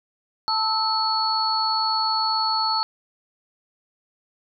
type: tone cluster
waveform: sine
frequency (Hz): 885 / 1302 / 4398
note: A5 / E6 / C#8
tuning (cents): +10 / -22 / -14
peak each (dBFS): -24 / -26 / -23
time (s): 0.48-2.83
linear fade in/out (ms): 0
effects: none